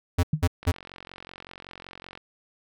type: tone bursts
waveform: square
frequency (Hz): 87.31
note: F2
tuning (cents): 0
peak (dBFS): -19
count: 3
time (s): 0.18-0.719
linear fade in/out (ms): 10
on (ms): 53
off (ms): 190
type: tone with exponential decay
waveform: sine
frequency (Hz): 153.5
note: D#3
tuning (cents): -23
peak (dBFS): -16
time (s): 0.33-0.42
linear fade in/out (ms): 5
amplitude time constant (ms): 19
type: click train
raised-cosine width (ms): 0.3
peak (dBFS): -25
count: 71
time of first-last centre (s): 0.63-2.175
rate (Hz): 45.3
effects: none